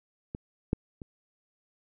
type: clicks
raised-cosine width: 3 ms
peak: -22 / -12 / -28 dBFS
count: 3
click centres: 0.349 / 0.731 / 1.018 s
effects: none